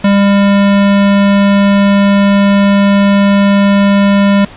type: tone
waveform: square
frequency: 200 Hz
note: G3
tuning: 35 cents sharp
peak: -6 dBFS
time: 0.04-4.45 s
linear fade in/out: 5 ms
effects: pink hiss -33 dBFS RMS until 4.56 s + resampled to 8000 Hz